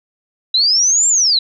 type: linear two-way sweep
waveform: sine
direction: up then down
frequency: 3891 to 7459 to 3891 Hz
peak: -10 dBFS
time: 0.54-1.39 s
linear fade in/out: 5 ms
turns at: 1.08 s
effects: none